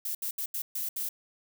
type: noise bursts at uneven times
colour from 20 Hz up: violet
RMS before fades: -33 dBFS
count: 6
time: 0.05-0.15 / 0.22-0.31 / 0.38-0.46 / 0.54-0.62 / 0.75-0.89 / 0.96-1.09 s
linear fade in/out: 5 ms
effects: none